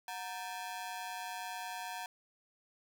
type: ring-modulated tone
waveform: sawtooth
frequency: 830.6 Hz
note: G#5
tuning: in tune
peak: -33 dBFS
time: 0.08-2.06 s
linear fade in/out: 2 ms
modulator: 99.2 Hz
effects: 11-bit